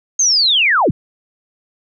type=linear sweep; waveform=sine; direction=down; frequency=6500 to 73 Hz; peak=-10 dBFS; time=0.19-0.91 s; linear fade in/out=5 ms; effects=none